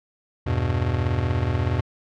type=chord; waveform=square; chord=E minor; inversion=none; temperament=just; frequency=82.41 / 98.89 / 123.61 Hz; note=E2 / G2 / B2; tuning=0 / +16 / +2 cents; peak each=-26 dBFS; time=0.46-1.81 s; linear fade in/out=10 ms; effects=low-pass 3000 Hz 12 dB/octave